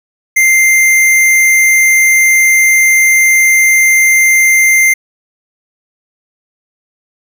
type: tone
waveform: square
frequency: 2093 Hz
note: C7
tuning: in tune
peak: -6 dBFS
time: 0.36-4.94 s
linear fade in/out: 10 ms
effects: none